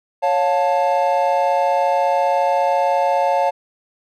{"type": "chord", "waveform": "triangle", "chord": "Db augmented", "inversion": "none", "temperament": "equal with one note detuned", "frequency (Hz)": [554.4, 709, 880], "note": ["Db5", "F5", "A5"], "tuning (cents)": [0, 26, 0], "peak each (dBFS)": -17, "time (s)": [0.22, 3.51], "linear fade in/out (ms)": 20, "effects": []}